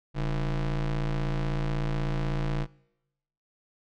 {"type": "ring-modulated tone", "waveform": "square", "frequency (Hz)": 83.7, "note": "E2", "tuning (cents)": 27, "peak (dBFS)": -24, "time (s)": [0.14, 2.67], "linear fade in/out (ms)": 50, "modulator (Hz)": 55.6, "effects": ["noise-tail reverb RT60 0.9 s tail -23 dB re dry", "low-pass 4000 Hz 12 dB/octave"]}